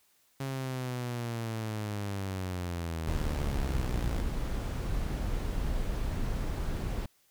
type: linear sweep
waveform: sawtooth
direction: down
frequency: 136.4 to 55 Hz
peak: -29 dBFS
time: 0.4-4.22 s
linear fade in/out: 5 ms
type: noise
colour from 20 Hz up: brown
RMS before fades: -32 dBFS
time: 3.07-7.06 s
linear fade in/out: 5 ms
effects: white hiss -68 dBFS RMS until 7.3 s